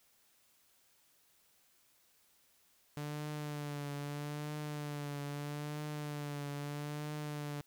sawtooth tone with vibrato, 146.83 Hz, D3, in tune, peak -35 dBFS, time 2.97-7.61 s, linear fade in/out 0 ms, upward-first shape triangle, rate 0.78 Hz, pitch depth 45 cents each way, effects white hiss -70 dBFS RMS until 7.66 s

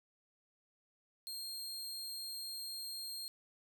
sawtooth tone, 4216 Hz, C8, 12 cents sharp, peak -39 dBFS, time 1.27-3.28 s, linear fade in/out 0 ms, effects none

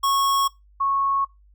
square / sine tone pair in turn, 1100 / 1100 Hz, C#6 / C#6, -14 / -14 cents, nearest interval unison, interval 0 cents, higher neither, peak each -19 dBFS, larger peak neither, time 0.03-0.48 / 0.8-1.25 s, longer neither, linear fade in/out 10 ms, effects noise-tail reverb RT60 0.2 s tail -22 dB re dry + added 50 Hz sine -51 dBFS peak until 1.54 s

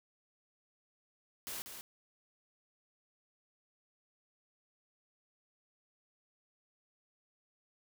white noise with echo, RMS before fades -42 dBFS, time 1.47-1.62 s, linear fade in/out 0 ms, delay 190 ms, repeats 1, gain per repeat -6 dB, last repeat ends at 1.81 s, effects none

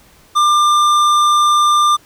triangle tone with tanh clipping, 1194 Hz, D6, 28 cents sharp, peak -11 dBFS, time 0.35-1.97 s, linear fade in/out 20 ms, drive 18 dB, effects pink hiss -48 dBFS RMS until 2.05 s

